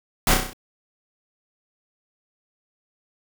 pink noise with echo, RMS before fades -18 dBFS, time 0.27-0.34 s, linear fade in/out 2 ms, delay 32 ms, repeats 6, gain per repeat -4 dB, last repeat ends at 0.532 s, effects none

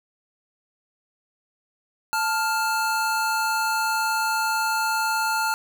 square tone pair together, 881.9 / 1400 Hz, A5 / F6, +4 / +4 cents, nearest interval minor sixth, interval 800 cents, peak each -25 dBFS, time 2.13-5.54 s, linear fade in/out 0 ms, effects none

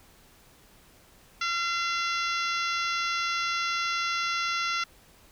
harmonic tone, 684 Hz, F5, 36 cents flat, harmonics 2 / 3 / 4 / 5 / 6 / 7 / 8 / 9, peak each -29 / -33 / -35 / -37 / -39 / -40 / -41 / -42 dBFS, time 1.41-4.84 s, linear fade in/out 5 ms, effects pink hiss -57 dBFS RMS until 5.31 s

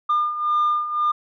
sine beating tone pair, 1205 / 1206.9 Hz, D6 / D6, +44 / +47 cents, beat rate 1.9 Hz, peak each -23 / -18 dBFS, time 0.09-1.12 s, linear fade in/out 10 ms, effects tanh soft clip ceiling -14 dBFS

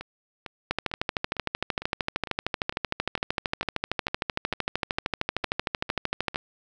two click trains, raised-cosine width 0.3 ms, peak -9 / -20 dBFS, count 75 / 15, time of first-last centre 0.71-6.359 / 0.01-6.345 s, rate 13.1 / 2.21 Hz, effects none

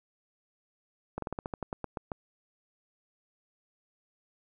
slowing click train, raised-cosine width 1 ms, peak -20 dBFS, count 12, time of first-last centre 1.18-2.118 s, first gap 43 ms, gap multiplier 1.13, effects none

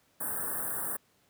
white band-stop noise, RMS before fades -34 dBFS, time 0.2-0.97 s, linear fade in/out 10 ms, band 1800 to 8300 Hz, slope 96 dB/octave, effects pink hiss -68 dBFS RMS until 1.29 s + high-pass 100 Hz 12 dB/octave

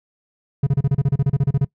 triangle tone bursts, 138.59 Hz, C#3, in tune, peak -11 dBFS, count 15, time 0.63-1.648 s, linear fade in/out 5 ms, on 38 ms, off 32 ms, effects noise-tail reverb RT60 0.1 s tail -22 dB re dry

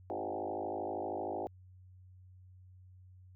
sine tone with frequency modulation, 562 Hz, C#5, 24 cents sharp, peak -35 dBFS, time 0.1-1.47 s, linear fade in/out 0 ms, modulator 52.9 Hz, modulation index 4.9, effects added 92 Hz sine -54 dBFS peak until 3.35 s

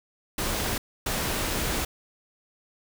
pink noise bursts at uneven times, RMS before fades -28 dBFS, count 2, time 0.38-0.78 / 1.06-1.85 s, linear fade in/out 5 ms, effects none

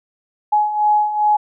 sine beating tone pair, 840 / 842.5 Hz, G#5 / G#5, +19 / +25 cents, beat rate 2.5 Hz, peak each -20 / -14 dBFS, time 0.52-1.37 s, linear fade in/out 10 ms, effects none

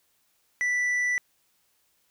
sine tone with tanh clipping, 1972 Hz, B6, 3 cents flat, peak -24 dBFS, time 0.61-1.18 s, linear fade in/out 0 ms, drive 5 dB, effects white hiss -69 dBFS RMS until 2.1 s

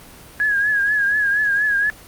sine tone with vibrato, 1661.2 Hz, G#6, in tune, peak -15 dBFS, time 0.4-1.9 s, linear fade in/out 0 ms, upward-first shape triangle, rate 4.2 Hz, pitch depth 74 cents each way, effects pink hiss -42 dBFS RMS until 2.07 s + Opus 24 kbps

